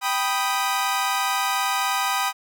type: chord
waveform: sawtooth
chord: G augmented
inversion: none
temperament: equal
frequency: 784 / 987.8 / 1244.5 Hz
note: G5 / B5 / D#6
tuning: 0 / 0 / 0 cents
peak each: -22 dBFS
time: 0.01-2.33 s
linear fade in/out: 50 ms
effects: none